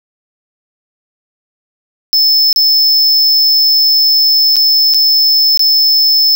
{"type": "tone with dropouts", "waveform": "square", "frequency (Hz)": 5250, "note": "E8", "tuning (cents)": -8, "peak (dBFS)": -7, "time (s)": [2.13, 6.35], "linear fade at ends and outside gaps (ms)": 0, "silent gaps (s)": [[2.528, 2.561], [4.558, 4.566], [4.938, 4.945], [5.574, 5.594]], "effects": []}